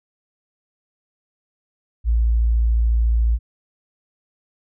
sine tone, 57 Hz, A#1, 38 cents flat, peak -14 dBFS, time 2.04-3.39 s, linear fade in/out 50 ms, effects none

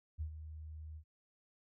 sine tone with ADSR envelope, 77.78 Hz, D#2, in tune, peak -35 dBFS, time 0.18-1.04 s, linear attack 31 ms, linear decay 88 ms, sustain -10 dB, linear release 76 ms, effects none

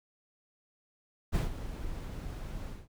brown noise with ADSR envelope, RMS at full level -26 dBFS, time 1.32-2.88 s, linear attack 31 ms, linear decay 150 ms, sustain -13 dB, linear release 200 ms, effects none

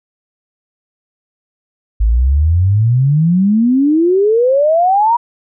sine exponential sweep, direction up, 51.5 to 968 Hz, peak -8 dBFS, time 2-5.17 s, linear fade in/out 10 ms, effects none

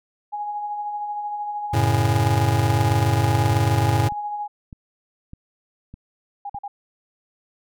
sine tone with tremolo, 830.6 Hz, G#5, in tune, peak -24 dBFS, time 0.32-4.48 s, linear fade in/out 20 ms, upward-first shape sine, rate 13 Hz, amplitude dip 35%
square chord, F# minor, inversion none, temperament just, 92.5 / 111 / 138.75 Hz, F#2 / A2 / C#3, 0 / +16 / +2 cents, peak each -24 / -20 / -25 dBFS, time 1.73-4.09 s, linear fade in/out 10 ms
click train, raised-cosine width 5 ms, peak -26 dBFS, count 7, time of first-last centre 2.91-6.546 s, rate 1.65 Hz
sine tone bursts, 811 Hz, G#5, 41 cents flat, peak -28 dBFS, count 3, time 6.45-6.68 s, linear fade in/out 5 ms, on 46 ms, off 46 ms
effects none

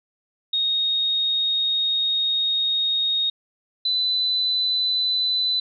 sine tone pair in turn, 3729 / 4004 Hz, A#7 / B7, 0 / +23 cents, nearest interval minor second, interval 123 cents, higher second, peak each -19 dBFS, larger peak neither, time 0.53-3.3 / 3.85-5.6 s, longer first, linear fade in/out 5 ms, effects none

